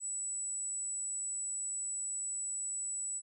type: tone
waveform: sine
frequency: 7902 Hz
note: B8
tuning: in tune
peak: -35 dBFS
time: 0-3.22 s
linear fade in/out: 50 ms
effects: none